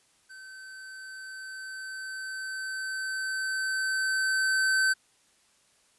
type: tone with level ramp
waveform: square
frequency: 1538 Hz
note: G6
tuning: 33 cents flat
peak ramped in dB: -45 to -22 dBFS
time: 0.29-4.94 s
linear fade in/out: 20 ms
effects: white hiss -65 dBFS RMS until 5.98 s + resampled to 24000 Hz